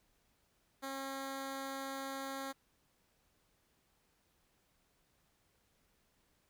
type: tone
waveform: 10% pulse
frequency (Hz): 270.7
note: C#4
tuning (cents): -41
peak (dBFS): -32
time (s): 0.82-2.53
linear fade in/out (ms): 20
effects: pink hiss -75 dBFS RMS until 6.49 s

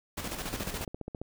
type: noise with tremolo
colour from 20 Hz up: pink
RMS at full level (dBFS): -35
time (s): 0.17-0.85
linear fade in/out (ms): 10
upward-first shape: square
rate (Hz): 14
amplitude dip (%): 50
type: click train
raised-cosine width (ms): 2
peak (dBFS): -24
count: 11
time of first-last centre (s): 0.54-1.216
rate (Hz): 14.8
effects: none

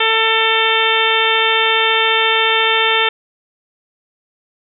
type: harmonic tone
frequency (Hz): 446.4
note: A4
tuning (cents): +25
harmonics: 1 / 2 / 3 / 4 / 5 / 6 / 7 / 8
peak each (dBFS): -20 / -20 / -20 / -20 / -20 / -20 / -20 / -20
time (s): 0-3.09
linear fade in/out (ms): 5
effects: none

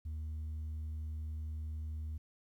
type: tone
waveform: sine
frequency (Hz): 77.78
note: D#2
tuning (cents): 0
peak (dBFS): -35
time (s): 0.05-2.18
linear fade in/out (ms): 10
effects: tanh soft clip ceiling -37 dBFS + 12-bit

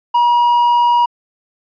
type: tone with hard clipping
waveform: triangle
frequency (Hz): 958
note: A#5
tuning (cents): +47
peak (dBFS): -10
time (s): 0.14-1.06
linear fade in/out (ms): 10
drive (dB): 6
effects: resampled to 11025 Hz

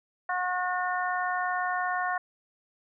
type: harmonic tone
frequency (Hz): 362.8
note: F#4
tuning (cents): -34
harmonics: 2 / 3 / 4 / 5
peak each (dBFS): -30 / -32 / -33 / -34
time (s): 0.29-2.18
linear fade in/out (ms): 5
effects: none

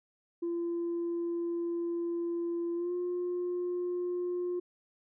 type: tone with pitch glide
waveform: sine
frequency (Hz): 341.6 to 355.5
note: F4 to F4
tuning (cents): -38 to +31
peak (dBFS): -29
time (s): 0.42-4.6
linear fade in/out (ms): 10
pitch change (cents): +69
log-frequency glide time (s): 2.75-2.93
effects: tanh soft clip ceiling -28 dBFS

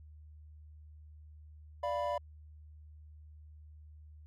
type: chord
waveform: triangle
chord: B diminished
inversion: first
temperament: equal with one note detuned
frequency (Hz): 587.3 / 694 / 987.8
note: D5 / F5 / B5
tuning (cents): 0 / -11 / 0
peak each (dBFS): -33 / -36 / -35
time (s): 1.83-2.18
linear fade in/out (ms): 5
effects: added 76 Hz sine -51 dBFS peak until 4.26 s

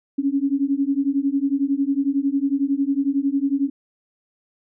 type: beating tone pair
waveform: sine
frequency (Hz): 272.1 / 283.1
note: C#4 / C#4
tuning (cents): -32 / +37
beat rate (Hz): 11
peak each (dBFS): -21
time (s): 0.18-3.7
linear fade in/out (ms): 10
effects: none

